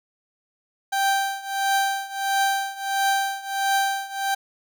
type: tone with tremolo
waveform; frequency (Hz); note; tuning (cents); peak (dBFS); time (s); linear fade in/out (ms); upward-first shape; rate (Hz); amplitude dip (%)
30% pulse; 784; G5; 0; -15; 0.92-4.35; 10; triangle; 1.5; 90
effects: none